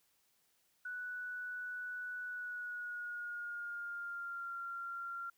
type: tone with pitch glide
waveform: sine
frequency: 1480 to 1380.9 Hz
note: F#6 to F6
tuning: 0 to -20 cents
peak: -40 dBFS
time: 0.85-5.3 s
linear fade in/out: 5 ms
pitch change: -120 cents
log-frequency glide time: 2.25-4.53 s
effects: white hiss -75 dBFS RMS until 5.37 s